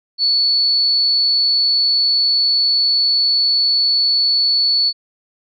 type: tone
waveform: sine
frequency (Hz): 4435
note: C#8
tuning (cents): 0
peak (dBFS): -12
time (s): 0.18-4.93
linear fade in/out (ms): 50
effects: none